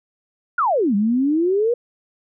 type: exponential two-way sweep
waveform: sine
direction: down then up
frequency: 1480 to 195.6 to 491.8 Hz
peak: -15 dBFS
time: 0.58-1.74 s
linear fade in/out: 5 ms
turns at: 0.95 s
effects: none